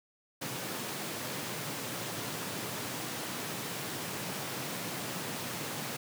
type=high-pass noise; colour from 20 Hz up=pink; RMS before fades=-38 dBFS; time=0.41-5.97 s; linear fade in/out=10 ms; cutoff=110 Hz; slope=48 dB/octave; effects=none